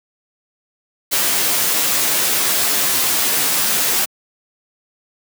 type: noise with comb filter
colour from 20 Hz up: white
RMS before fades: -17 dBFS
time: 1.11-4.06 s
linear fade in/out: 20 ms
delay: 12 ms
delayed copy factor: -0.65
effects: high-pass 150 Hz 12 dB/octave